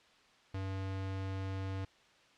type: tone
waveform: square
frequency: 96 Hz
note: G2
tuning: 36 cents flat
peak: -37 dBFS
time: 0.54-1.85 s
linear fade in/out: 5 ms
effects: white hiss -64 dBFS RMS until 2.37 s + low-pass 4000 Hz 12 dB/octave